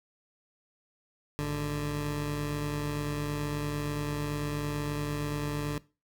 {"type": "tone pair together", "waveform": "20% pulse", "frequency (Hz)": [51.91, 146.83], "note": ["G#1", "D3"], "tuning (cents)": [0, 0], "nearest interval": "octave + tritone", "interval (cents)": 1800, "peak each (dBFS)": [-33, -26], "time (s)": [1.39, 5.78], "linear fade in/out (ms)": 0, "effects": ["noise-tail reverb RT60 0.3 s tail -20 dB re dry"]}